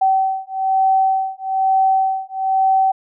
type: beating tone pair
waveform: sine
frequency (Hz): 766 / 767.1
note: G5 / G5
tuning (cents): -40 / -38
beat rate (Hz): 1.1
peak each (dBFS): -17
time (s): 0.01-2.92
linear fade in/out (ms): 10
effects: none